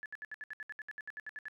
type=tone bursts; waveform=sine; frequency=1719 Hz; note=A6; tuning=41 cents flat; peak=-40 dBFS; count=16; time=0.03-1.483 s; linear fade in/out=0 ms; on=28 ms; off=67 ms; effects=none